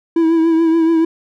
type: tone with vibrato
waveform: triangle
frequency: 327.6 Hz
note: E4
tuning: 11 cents flat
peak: -8 dBFS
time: 0.16-1.05 s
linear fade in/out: 5 ms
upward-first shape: triangle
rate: 7 Hz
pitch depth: 43 cents each way
effects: none